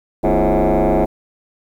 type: tone with frequency modulation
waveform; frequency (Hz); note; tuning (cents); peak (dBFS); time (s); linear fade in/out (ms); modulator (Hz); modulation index
sine; 158.8; D#3; +36; -9; 0.23-1.06; 20; 96.8; 6.4
effects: tanh soft clip ceiling -11 dBFS + 8-bit